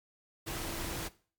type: tone in noise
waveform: sine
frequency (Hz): 329.6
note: E4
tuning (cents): 0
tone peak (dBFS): -45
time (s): 0.46-1.09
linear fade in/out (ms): 20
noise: pink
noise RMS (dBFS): -38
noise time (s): 0.46-1.09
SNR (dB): -10
effects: noise-tail reverb RT60 0.4 s tail -18 dB re dry + MP3 96 kbps